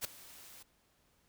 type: noise with ADSR envelope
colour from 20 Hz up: white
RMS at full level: -34 dBFS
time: 0.01-0.63 s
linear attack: 39 ms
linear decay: 3 ms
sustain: -20 dB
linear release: 7 ms
effects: pink hiss -72 dBFS RMS until 1.28 s